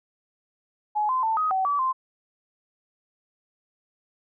sine tone with pitch steps, 844 / 1031 / 889 / 1257 / 760 / 1149 / 1043 Hz, G#5 / C6 / A5 / D#6 / F#5 / D6 / C6, +28 / -26 / +18 / +17 / +46 / -38 / -6 cents, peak -21 dBFS, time 0.95-1.93 s, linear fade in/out 20 ms, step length 140 ms, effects none

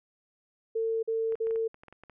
sine tone bursts, 449.7 Hz, A4, 38 cents sharp, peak -26 dBFS, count 3, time 0.75-1.68 s, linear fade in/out 10 ms, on 280 ms, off 45 ms
clicks, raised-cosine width 0.5 ms, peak -34 dBFS, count 11, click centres 1.323 / 1.355 / 1.47 / 1.509 / 1.559 / 1.744 / 1.835 / 1.883 / 1.926 / 2.036 / 2.097 s
effects none

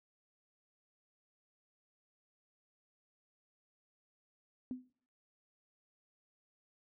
sine tone with exponential decay, 253.3 Hz, B3, 44 cents sharp, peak -34 dBFS, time 4.71-4.9 s, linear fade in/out 1 ms, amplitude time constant 40 ms, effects noise-tail reverb RT60 0.7 s tail -26 dB re dry

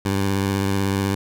15% pulse tone with vibrato, 98 Hz, G2, in tune, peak -13 dBFS, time 0.05-1.15 s, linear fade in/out 5 ms, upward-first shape sine, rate 16 Hz, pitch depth 33 cents each way, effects none

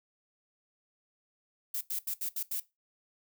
violet noise bursts at uneven times, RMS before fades -34 dBFS, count 6, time 1.74-1.81 / 1.9-1.99 / 2.07-2.14 / 2.21-2.29 / 2.36-2.43 / 2.51-2.6 s, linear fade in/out 5 ms, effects noise-tail reverb RT60 0.2 s tail -17 dB re dry

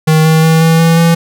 square tone with pitch steps, 157.3 / 159.22 / 161.16 / 163.13 / 165.12 / 167.14 Hz, D#3 / D#3 / E3 / E3 / E3 / E3, +19 / +40 / -39 / -18 / +3 / +24 cents, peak -6 dBFS, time 0.07-1.15 s, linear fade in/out 10 ms, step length 180 ms, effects none

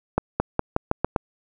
accelerating click train, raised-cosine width 1 ms, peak -5 dBFS, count 7, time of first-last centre 0.18-1.162 s, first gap 220 ms, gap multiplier 0.88, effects none

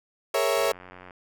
35% pulse chord, A# half-diminished seventh, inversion third, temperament equal, 415.3 / 466.2 / 554.4 / 659.3 Hz, G#4 / A#4 / C#5 / E5, 0 / 0 / 0 / 0 cents, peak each -28 / -26 / -24 / -26 dBFS, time 0.34-0.72 s, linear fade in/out 5 ms
click train, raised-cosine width 0.5 ms, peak -29 dBFS, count 50, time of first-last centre 0.57-1.108 s, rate 91.1 Hz
effects none

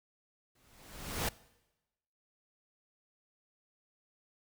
pink noise with exponential growth, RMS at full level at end -31 dBFS, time 0.55-1.29 s, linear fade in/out 5 ms, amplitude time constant 160 ms, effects noise-tail reverb RT60 1.0 s tail -21 dB re dry

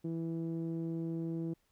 sawtooth tone with low-pass filter, 164.81 Hz, E3, in tune, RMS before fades -37 dBFS, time 0.04-1.54 s, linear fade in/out 10 ms, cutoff 350 Hz, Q 2.3, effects pink hiss -75 dBFS RMS until 1.71 s

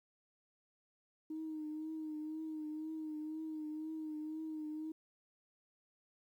sine tone with vibrato, 311.1 Hz, D#4, in tune, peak -39 dBFS, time 1.3-4.92 s, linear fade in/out 5 ms, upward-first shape triangle, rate 2 Hz, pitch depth 42 cents each way, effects tanh soft clip ceiling -35 dBFS + 12-bit

